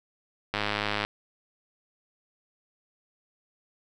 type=click train; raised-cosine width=0.3 ms; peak=-11 dBFS; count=54; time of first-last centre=0.54-1.05 s; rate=104 Hz; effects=none